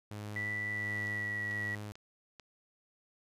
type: tone with tremolo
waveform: sawtooth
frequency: 104.7 Hz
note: G#2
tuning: 15 cents sharp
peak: -36 dBFS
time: 0.11-1.92 s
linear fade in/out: 0 ms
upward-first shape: sine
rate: 1.4 Hz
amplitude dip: 30%
type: tone with pitch glide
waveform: sine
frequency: 1968 to 1934.2 Hz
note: B6 to B6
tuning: -7 to -37 cents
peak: -34 dBFS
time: 0.36-1.75 s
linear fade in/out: 2 ms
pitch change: -30 cents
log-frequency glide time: 0.68-1.44 s
type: click train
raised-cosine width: 0.2 ms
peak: -32 dBFS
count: 4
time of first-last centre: 1.07-2.397 s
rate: 2.26 Hz
effects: resampled to 32000 Hz